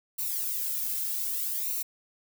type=noise with flanger; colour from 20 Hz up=violet; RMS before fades=-31 dBFS; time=0.18-1.83 s; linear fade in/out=10 ms; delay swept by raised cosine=0.59 to 2.09 ms; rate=0.64 Hz; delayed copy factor=-0.85; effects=none